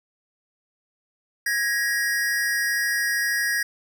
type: tone pair together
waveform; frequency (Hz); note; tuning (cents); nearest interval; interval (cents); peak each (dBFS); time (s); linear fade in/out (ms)
square; 1657 / 1889.8; G#6 / A#6; -4 / +23; major second; 227; -25; 1.46-3.63; 5
effects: none